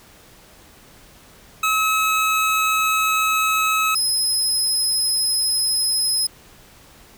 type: tone pair in turn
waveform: 25% pulse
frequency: 1286 / 5104 Hz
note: E6 / D#8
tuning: -43 / +43 cents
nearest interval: 2 octaves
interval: 2386 cents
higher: second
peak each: -13 dBFS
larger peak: neither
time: 1.63-3.95 / 3.95-6.27 s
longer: neither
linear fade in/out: 5 ms
effects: pink hiss -48 dBFS RMS until 7.17 s